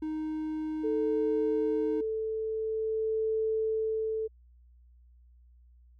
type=tone; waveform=triangle; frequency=311.1 Hz; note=D#4; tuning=in tune; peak=-29 dBFS; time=0.02-2.01 s; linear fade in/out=5 ms
type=tone with tremolo; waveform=sine; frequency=440 Hz; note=A4; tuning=in tune; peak=-26 dBFS; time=0.83-4.28 s; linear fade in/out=20 ms; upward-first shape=sine; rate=0.48 Hz; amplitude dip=35%
effects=added 60 Hz sine -55 dBFS peak until 5.99 s